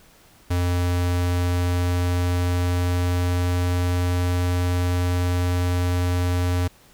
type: tone with pitch glide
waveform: square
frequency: 88.5 to 89.01 Hz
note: F2 to F2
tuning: +23 to +33 cents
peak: -20 dBFS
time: 0.5-6.68 s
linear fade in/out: 10 ms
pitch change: +10 cents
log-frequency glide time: 1.19-4.35 s
effects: pink hiss -53 dBFS RMS until 6.93 s